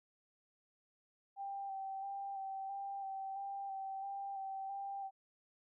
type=tone with vibrato; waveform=sine; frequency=783 Hz; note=G5; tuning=2 cents flat; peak=-40 dBFS; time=1.36-5.11 s; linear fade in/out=50 ms; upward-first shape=square; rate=1.5 Hz; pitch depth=18 cents each way; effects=none